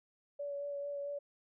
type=tone with vibrato; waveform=sine; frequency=570 Hz; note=C#5; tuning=48 cents sharp; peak=-37 dBFS; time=0.39-1.19 s; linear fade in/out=10 ms; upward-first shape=sine; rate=4.5 Hz; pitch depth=15 cents each way; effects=none